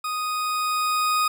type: tone with level ramp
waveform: 40% pulse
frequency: 1244.5 Hz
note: D#6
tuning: in tune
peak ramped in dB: -25 to -18 dBFS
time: 0.04-1.28 s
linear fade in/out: 5 ms
effects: none